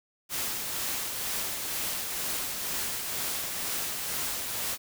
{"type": "noise with tremolo", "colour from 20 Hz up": "white", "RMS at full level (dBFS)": -31, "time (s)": [0.29, 4.78], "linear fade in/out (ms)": 50, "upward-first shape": "triangle", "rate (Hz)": 2.1, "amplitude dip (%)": 35, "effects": []}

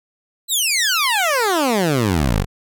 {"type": "exponential sweep", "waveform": "15% pulse", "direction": "down", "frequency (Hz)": [4100, 41.87], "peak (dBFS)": -9, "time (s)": [0.48, 2.46], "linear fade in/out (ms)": 50, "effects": []}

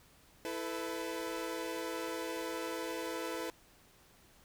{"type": "chord", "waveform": "sawtooth", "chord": "E suspended fourth", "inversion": "none", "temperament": "equal with one note detuned", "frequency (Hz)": [329.6, 440, 500.2], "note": ["E4", "A4", "B4"], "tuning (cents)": [0, 0, 22], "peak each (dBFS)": [-37, -39, -37], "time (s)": [0.45, 3.5], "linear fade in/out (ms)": 0, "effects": ["pink hiss -63 dBFS RMS until 4.44 s"]}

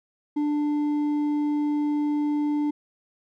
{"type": "tone with hard clipping", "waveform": "sine", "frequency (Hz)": 295.4, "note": "D4", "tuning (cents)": 10, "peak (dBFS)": -23, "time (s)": [0.36, 2.71], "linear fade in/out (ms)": 10, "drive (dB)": 4, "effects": []}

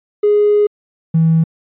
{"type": "tone pair in turn", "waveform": "triangle", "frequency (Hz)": [415.3, 162.4], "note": ["G#4", "E3"], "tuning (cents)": [0, -26], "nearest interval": "octave + major third", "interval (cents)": 1626, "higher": "first", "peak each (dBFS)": -5, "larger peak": "neither", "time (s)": [[0.23, 0.67], [1.14, 1.44]], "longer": "first", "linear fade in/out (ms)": 10, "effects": ["tanh soft clip ceiling -6 dBFS", "resampled to 8000 Hz"]}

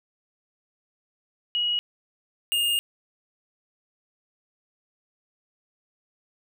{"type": "tone pair in turn", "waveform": ["sine", "square"], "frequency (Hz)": [2904, 2831], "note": ["F#7", "F7"], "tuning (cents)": [-33, 23], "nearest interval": "unison", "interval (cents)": 44, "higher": "first", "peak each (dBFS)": -22, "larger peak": "neither", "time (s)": [[1.55, 1.79], [2.52, 2.79]], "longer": "second", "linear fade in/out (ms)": 0, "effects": []}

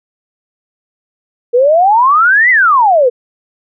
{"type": "exponential two-way sweep", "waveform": "sine", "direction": "up then down", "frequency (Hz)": [466.2, 2058, 466.2], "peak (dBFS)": -5, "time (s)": [1.53, 3.1], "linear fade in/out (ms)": 20, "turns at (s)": 2.5, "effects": []}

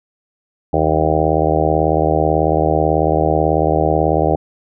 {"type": "harmonic tone", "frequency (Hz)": 78.2, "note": "D#2", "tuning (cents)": 9, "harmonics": [1, 2, 4, 5, 6, 7, 8, 9, 10], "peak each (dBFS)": [-21, -21, -21, -21, -21, -21, -21, -21, -21], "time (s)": [0.73, 4.36], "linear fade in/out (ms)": 5, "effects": []}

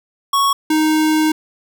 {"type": "tone pair in turn", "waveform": "square", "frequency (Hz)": [1108.7, 311.1], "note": ["C#6", "D#4"], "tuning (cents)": [0, 0], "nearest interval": "octave + minor seventh", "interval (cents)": 2200, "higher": "first", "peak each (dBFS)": -13, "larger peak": "neither", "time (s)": [[0.33, 0.53], [0.7, 1.32]], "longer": "second", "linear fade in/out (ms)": 5, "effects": []}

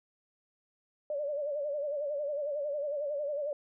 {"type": "tone with vibrato", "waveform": "sine", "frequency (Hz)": 581, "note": "D5", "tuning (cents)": -19, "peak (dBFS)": -31, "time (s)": [1.1, 3.53], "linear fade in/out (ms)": 2, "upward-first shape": "sine", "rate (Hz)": 11, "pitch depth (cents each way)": 80, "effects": []}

